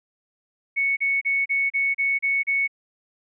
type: tone bursts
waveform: sine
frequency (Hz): 2215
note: C#7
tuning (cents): -2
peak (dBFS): -19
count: 8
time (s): 0.76-2.678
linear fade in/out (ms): 20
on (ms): 210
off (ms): 34
effects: none